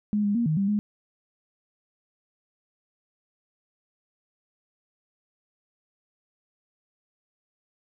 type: tone with pitch steps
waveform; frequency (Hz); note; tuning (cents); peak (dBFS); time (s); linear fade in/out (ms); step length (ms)
sine; 208.7 / 203.8 / 235.5 / 155.8 / 197.3 / 208.3; G#3 / G#3 / A#3 / D#3 / G3 / G#3; +9 / -32 / +18 / +3 / +11 / +5; -21; 0.13-0.79; 0; 110
effects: none